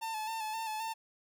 45% pulse tone with vibrato, 881 Hz, A5, 2 cents sharp, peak -35 dBFS, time 0.01-0.94 s, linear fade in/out 20 ms, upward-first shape square, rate 3.8 Hz, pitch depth 34 cents each way, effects none

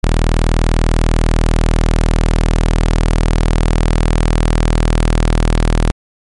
sawtooth tone, 40.11 Hz, E1, 47 cents flat, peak -6 dBFS, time 0.03-5.91 s, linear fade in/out 0 ms, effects MP3 48 kbps

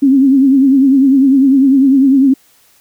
sine tone with vibrato, 270 Hz, C#4, 45 cents flat, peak -5 dBFS, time 0.02-2.34 s, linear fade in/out 10 ms, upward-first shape triangle, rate 10 Hz, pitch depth 94 cents each way, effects white hiss -50 dBFS RMS until 2.8 s

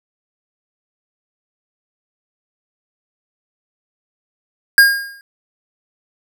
square tone with exponential decay, 1620 Hz, G#6, 43 cents flat, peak -3 dBFS, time 4.78-5.21 s, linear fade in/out 1 ms, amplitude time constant 93 ms, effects none

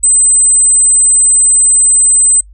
sine tone, 8110 Hz, B8, 45 cents sharp, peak -4 dBFS, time 0.03-2.41 s, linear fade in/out 10 ms, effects noise-tail reverb RT60 0.1 s tail -26 dB re dry + added 50 Hz sine -34 dBFS peak until 2.53 s

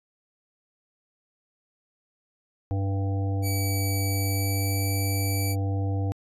harmonic tone, 98 Hz, G2, in tune, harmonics 1 / 3 / 5 / 7 / 8, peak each -24 / -34 / -38 / -41 / -42 dBFS, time 2.71-6.12 s, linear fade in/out 0 ms
5% pulse tone with pitch glide, 2290 to 2309 Hz, D7 to D7, -44 to -30 cents, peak -21 dBFS, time 3.42-5.56 s, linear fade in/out 50 ms, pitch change +14 cents, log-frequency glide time 4.02-4.9 s
effects resampled to 32000 Hz

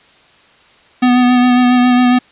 square tone with vibrato, 248.1 Hz, B3, 8 cents sharp, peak -8 dBFS, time 1.02-2.19 s, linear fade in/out 10 ms, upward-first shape sine, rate 7.3 Hz, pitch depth 19 cents each way, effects white hiss -47 dBFS RMS until 2.31 s + resampled to 8000 Hz

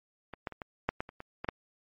clicks, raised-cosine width 0.5 ms, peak -26 / -19 / -28 / -24 / -12 / -17 / -30 / -26 / -21 / -14 dBFS, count 10, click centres 0.337 / 0.472 / 0.523 / 0.618 / 0.89 / 1.005 / 1.091 / 1.204 / 1.445 / 1.488 s, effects MP3 32 kbps

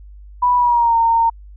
sine tone with pitch glide, 984 to 918.1 Hz, B5 to A#5, -7 to -27 cents, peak -11 dBFS, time 0.42-1.3 s, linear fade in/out 10 ms, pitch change -120 cents, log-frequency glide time 0.56-0.96 s, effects added 50 Hz sine -36 dBFS peak until 1.56 s

